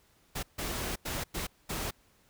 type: noise bursts at uneven times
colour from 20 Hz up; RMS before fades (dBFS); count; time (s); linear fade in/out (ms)
pink; -35; 5; 0.35-0.43 / 0.58-0.96 / 1.05-1.24 / 1.34-1.47 / 1.69-1.91; 10
effects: pink hiss -66 dBFS RMS until 2.29 s